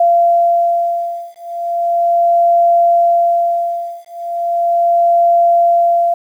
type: beating tone pair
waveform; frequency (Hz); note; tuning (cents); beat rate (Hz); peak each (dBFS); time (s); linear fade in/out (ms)
sine; 687 / 687.37; F5 / F5; -29 / -28; 0.37; -13 / -13; 0-6.14; 5
effects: 8-bit